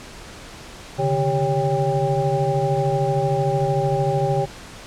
sine tone cluster, 135.5 / 148.7 / 393.5 / 556 / 796 Hz, C#3 / D3 / G4 / C#5 / G5, -39 / +22 / +7 / +5 / +26 cents, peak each -24 dBFS, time 0.98-4.46 s, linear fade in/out 20 ms, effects pink hiss -39 dBFS RMS until 4.86 s + low-pass 8000 Hz 12 dB/octave

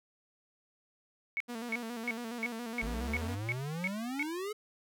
sine tone bursts, 2217 Hz, C#7, in tune, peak -30 dBFS, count 9, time 1.37-4.227 s, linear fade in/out 0 ms, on 33 ms, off 320 ms
sawtooth tone with vibrato, 233.1 Hz, A#3, in tune, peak -34 dBFS, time 1.48-3.36 s, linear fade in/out 20 ms, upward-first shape square, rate 7.2 Hz, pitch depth 62 cents each way
square exponential sweep, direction up, 49.9 to 435.9 Hz, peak -36 dBFS, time 2.82-4.53 s, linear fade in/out 10 ms
effects none

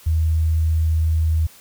sine tone, 79.9 Hz, D#2, 47 cents sharp, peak -15 dBFS, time 0.06-1.47 s, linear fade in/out 10 ms, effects white hiss -47 dBFS RMS until 1.6 s

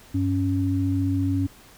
sine tone pair together, 97.24 / 277.2 Hz, G2 / C#4, -13 / 0 cents, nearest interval octave + tritone, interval 1813 cents, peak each -23 dBFS, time 0.14-1.47 s, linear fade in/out 10 ms, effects pink hiss -50 dBFS RMS until 1.77 s

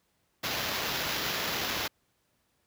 violet noise with sample-and-hold, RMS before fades -32 dBFS, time 0.43-1.88 s, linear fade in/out 10 ms, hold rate 8820 Hz, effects pink hiss -73 dBFS RMS until 2.66 s + high-pass 60 Hz 12 dB/octave

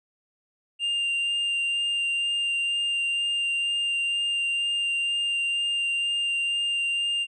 triangle tone with vibrato, 2794 Hz, F7, in tune, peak -22 dBFS, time 0.79-7.27 s, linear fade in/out 50 ms, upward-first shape sine, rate 2.1 Hz, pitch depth 9 cents each way, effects resampled to 24000 Hz

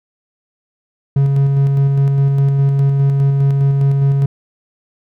triangle tone with tremolo, 138.59 Hz, C#3, in tune, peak -7 dBFS, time 1.16-4.26 s, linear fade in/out 5 ms, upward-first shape square, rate 4.9 Hz, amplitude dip 25%, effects none

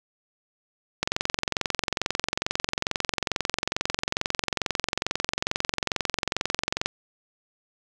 click train, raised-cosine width 0.2 ms, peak -6 dBFS, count 131, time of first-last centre 1.03-6.86 s, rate 22.3 Hz, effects none

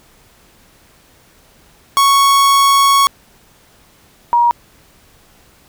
45% pulse / sine tone pair in turn, 1108.7 / 950.8 Hz, C#6 / A#5, 0 / +34 cents, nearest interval minor third, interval 266 cents, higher first, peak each -8 dBFS, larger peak neither, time 1.97-3.07 / 4.33-4.51 s, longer first, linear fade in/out 0 ms, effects pink hiss -49 dBFS RMS until 5.68 s

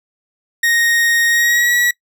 40% pulse tone with pitch glide, 1864.7 to 1928.2 Hz, A#6 to B6, 0 to -42 cents, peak -11 dBFS, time 0.63-1.91 s, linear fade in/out 5 ms, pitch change +58 cents, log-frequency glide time 1.28-1.74 s, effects noise-tail reverb RT60 0.1 s tail -23 dB re dry

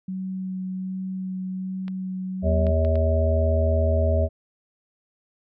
sine tone with vibrato, 187.3 Hz, F#3, 21 cents sharp, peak -27 dBFS, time 0.08-2.71 s, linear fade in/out 5 ms, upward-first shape sine, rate 1.3 Hz, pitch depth 9 cents each way
clicks, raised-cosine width 0.3 ms, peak -25 dBFS, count 4, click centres 1.881 / 2.668 / 2.849 / 2.956 s
harmonic tone, 80.3 Hz, E2, 45 cents flat, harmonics 1 / 3 / 5 / 7 / 8, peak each -19 / -31 / -32 / -28 / -25 dBFS, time 2.42-4.29 s, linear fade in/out 50 ms
effects none

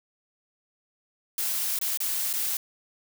blue noise with dropouts, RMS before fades -28 dBFS, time 1.38-2.57 s, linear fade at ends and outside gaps 2 ms, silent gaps 1.789-1.813 / 1.974-2.003 / 2.33-2.336 s, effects none

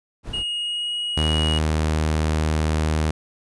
brown noise, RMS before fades -32 dBFS, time 0.23-0.44 s, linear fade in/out 50 ms
triangle tone with pitch glide, 2872 to 2897 Hz, F7 to F#7, +48 to -37 cents, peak -22 dBFS, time 0.33-1.59 s, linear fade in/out 10 ms, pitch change +15 cents, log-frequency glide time 0.59-0.95 s
sawtooth tone, 77.78 Hz, D#2, in tune, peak -15 dBFS, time 1.17-3.11 s, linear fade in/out 5 ms
effects resampled to 24000 Hz

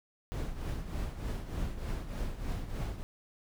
brown noise with tremolo, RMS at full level -33 dBFS, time 0.32-3.03 s, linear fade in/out 0 ms, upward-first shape triangle, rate 3.3 Hz, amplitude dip 70%, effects none

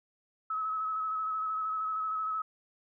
sine tone with vibrato, 1287 Hz, E6, 42 cents flat, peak -30 dBFS, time 0.5-2.42 s, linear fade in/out 5 ms, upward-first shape square, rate 13 Hz, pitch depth 20 cents each way, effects none

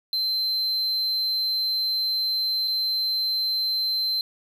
triangle tone with dropouts, 4100 Hz, C8, 36 cents flat, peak -21 dBFS, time 0.13-4.21 s, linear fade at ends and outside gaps 1 ms, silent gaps 2.676-2.68 s, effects none

